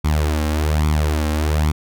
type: tone with flanger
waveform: sawtooth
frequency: 76.2 Hz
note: D#2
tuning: 36 cents flat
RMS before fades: -18 dBFS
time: 0.04-1.72 s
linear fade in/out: 10 ms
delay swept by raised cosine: 0.87 to 3.77 ms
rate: 1.2 Hz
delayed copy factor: +0.7
effects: none